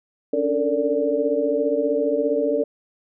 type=tone cluster; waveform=sine; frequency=277.6 / 292.6 / 439.2 / 456.3 / 581 Hz; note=C#4 / D4 / A4 / A#4 / D5; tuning=+3 / -6 / -3 / -37 / -19 cents; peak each=-27 / -28 / -29 / -22 / -23 dBFS; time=0.33-2.64 s; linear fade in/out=5 ms; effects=none